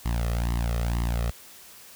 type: tone with flanger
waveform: sawtooth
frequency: 58.27 Hz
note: A#1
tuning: in tune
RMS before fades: -26 dBFS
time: 0.05-1.31 s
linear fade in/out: 10 ms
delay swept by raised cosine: 0.99 to 1.6 ms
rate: 2.1 Hz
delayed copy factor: +0.9
effects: white hiss -48 dBFS RMS until 1.95 s